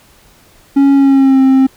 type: tone with pitch glide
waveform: triangle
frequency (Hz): 277.2 to 265.1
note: C#4 to C4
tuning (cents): 0 to +23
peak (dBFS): -3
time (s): 0.76-1.67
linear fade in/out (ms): 10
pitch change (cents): -77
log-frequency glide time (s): 0.94-1.41
effects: pink hiss -46 dBFS RMS until 1.76 s